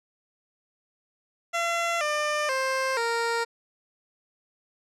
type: tone with pitch steps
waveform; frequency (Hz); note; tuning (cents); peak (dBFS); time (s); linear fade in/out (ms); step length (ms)
15% pulse; 680 / 598.9 / 527.4 / 464.5; F5 / D5 / C5 / A#4; -46 / +34 / +14 / -6; -18; 1.53-3.45; 20; 480
effects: low-pass 8000 Hz 12 dB/octave